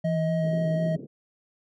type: tone with vibrato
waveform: sine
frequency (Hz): 164.81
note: E3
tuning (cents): 0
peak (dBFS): -24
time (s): 0.04-0.97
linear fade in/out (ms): 10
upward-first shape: square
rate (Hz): 4.1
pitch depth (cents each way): 28
type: tone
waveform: triangle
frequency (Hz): 632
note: D#5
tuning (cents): +27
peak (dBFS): -25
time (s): 0.04-0.96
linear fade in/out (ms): 10
type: band-pass noise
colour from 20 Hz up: pink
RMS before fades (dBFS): -40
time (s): 0.42-1.07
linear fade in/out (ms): 20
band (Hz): 130 to 490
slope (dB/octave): 48
effects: none